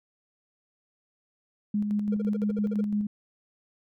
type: tone with tremolo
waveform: sine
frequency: 207.7 Hz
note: G#3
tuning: in tune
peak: -23 dBFS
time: 1.74-3.07 s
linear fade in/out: 5 ms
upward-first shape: square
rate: 5.9 Hz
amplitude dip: 35%
type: tone bursts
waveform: triangle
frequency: 466.2 Hz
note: A#4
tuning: in tune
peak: -30 dBFS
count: 10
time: 2.12-2.811 s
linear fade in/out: 5 ms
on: 25 ms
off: 49 ms
effects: none